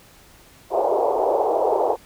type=band-pass noise; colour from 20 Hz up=pink; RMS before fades=-20 dBFS; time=0.7-1.97 s; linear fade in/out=50 ms; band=390 to 900 Hz; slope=48 dB/octave; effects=pink hiss -50 dBFS RMS until 2.05 s